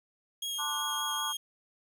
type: tone with vibrato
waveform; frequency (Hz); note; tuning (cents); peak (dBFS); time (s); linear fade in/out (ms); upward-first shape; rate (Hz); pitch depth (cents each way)
sawtooth; 3269; G#7; -28; -30; 0.42-1.37; 5; sine; 5.2; 13
type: chord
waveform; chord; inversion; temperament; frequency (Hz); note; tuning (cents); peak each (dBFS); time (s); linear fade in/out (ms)
sine; D dominant seventh; second; just; 881 / 1057.2 / 1174.7 / 1468.3; A5 / C6 / D6 / F#6; +2 / +18 / 0 / -14; -38 / -40 / -37 / -41; 0.58-1.33; 20
effects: 10-bit

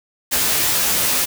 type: noise with comb filter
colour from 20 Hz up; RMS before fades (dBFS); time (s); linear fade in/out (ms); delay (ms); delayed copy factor
white; -18; 0.31-1.26; 20; 16; +0.75
effects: none

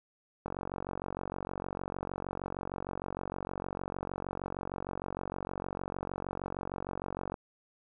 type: click train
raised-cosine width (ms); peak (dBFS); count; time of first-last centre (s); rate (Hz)
1; -22; 321; 0.46-7.342; 46.5
effects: none

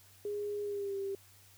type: tone with pitch glide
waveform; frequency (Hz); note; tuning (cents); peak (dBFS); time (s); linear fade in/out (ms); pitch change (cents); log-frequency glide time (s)
sine; 412.3 to 392.8; G#4 to G4; -13 to +4; -34; 0.25-1.15; 2; -83; 0.63-0.97
effects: added 97 Hz sine -63 dBFS peak until 1.57 s + white hiss -61 dBFS RMS until 1.57 s

